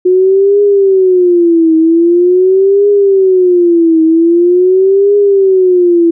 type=tone with vibrato; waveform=sine; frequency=361.9 Hz; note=F#4; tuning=38 cents flat; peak=-4 dBFS; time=0.05-6.11 s; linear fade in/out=10 ms; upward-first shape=triangle; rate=0.44 Hz; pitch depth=220 cents each way; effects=none